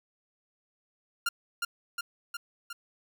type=tone with echo; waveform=sawtooth; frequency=1396.9 Hz; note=F6; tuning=in tune; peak=-22 dBFS; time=1.26-1.29 s; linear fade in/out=5 ms; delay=360 ms; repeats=4; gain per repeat=-3 dB; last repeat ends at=2.73 s; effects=none